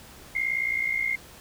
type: tone pair together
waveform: sine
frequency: 2093 / 2152 Hz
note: C7 / C7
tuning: 0 / +48 cents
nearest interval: unison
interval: 48 cents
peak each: -27 dBFS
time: 0.35-1.16 s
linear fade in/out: 5 ms
effects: pink hiss -48 dBFS RMS until 1.4 s